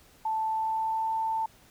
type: tone with pitch glide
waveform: sine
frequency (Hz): 880 to 890.2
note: A5 to A5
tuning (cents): 0 to +20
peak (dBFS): -26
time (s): 0.25-1.46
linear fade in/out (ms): 5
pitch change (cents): +20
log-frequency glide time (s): 0.46-1.12
effects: pink hiss -58 dBFS RMS until 1.7 s